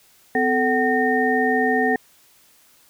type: tone cluster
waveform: sine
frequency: 254.1 / 439.7 / 753 / 1833 Hz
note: B3 / A4 / F#5 / A#6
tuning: +49 / -1 / +30 / -30 cents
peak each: -22 dBFS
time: 0.35-1.96 s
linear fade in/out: 2 ms
effects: white hiss -55 dBFS RMS until 2.89 s